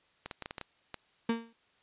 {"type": "clicks", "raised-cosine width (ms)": 0.3, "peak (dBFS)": -23, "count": 8, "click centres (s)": [0.26, 0.312, 0.423, 0.459, 0.509, 0.582, 0.613, 0.943]}
{"type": "tone with exponential decay", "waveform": "35% pulse", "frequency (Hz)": 230, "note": "A#3", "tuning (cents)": -23, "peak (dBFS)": -23, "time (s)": [1.29, 1.53], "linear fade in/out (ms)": 5, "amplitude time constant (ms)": 51}
{"effects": ["white hiss -68 dBFS RMS until 1.82 s", "resampled to 8000 Hz"]}